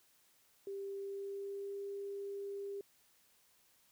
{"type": "tone with pitch glide", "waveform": "sine", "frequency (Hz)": [394.9, 399.3], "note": ["G4", "G4"], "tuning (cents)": [13, 32], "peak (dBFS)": -40, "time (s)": [0.67, 2.81], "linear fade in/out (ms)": 2, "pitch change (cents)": 19, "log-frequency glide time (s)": [0.93, 1.83], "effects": ["white hiss -70 dBFS RMS until 3.91 s"]}